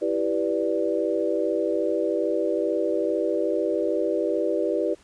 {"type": "chord", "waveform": "sine", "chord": "E minor seventh", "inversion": "none", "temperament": "equal", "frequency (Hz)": [329.6, 392, 493.9, 587.3], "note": ["E4", "G4", "B4", "D5"], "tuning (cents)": [0, 0, 0, 0], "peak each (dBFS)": -27, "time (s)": [0.01, 4.95], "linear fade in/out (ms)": 20, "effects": ["pink hiss -56 dBFS RMS until 5.03 s", "resampled to 22050 Hz"]}